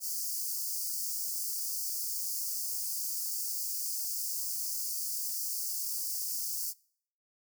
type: high-pass noise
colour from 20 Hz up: white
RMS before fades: -35 dBFS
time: 0-6.74 s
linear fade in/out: 50 ms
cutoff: 4600 Hz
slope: 96 dB/octave
effects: noise-tail reverb RT60 0.6 s tail -24 dB re dry